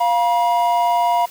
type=tone pair together; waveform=triangle; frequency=699 / 960.2 Hz; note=F5 / B5; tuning=+1 / -49 cents; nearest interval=perfect fourth; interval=550 cents; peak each=-15 dBFS; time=0-1.26 s; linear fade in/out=10 ms; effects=white hiss -41 dBFS RMS until 1.3 s